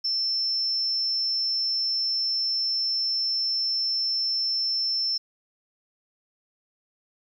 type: tone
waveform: sine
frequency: 5340 Hz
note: E8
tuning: 22 cents sharp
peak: -23 dBFS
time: 0.04-5.18 s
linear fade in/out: 10 ms
effects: 10-bit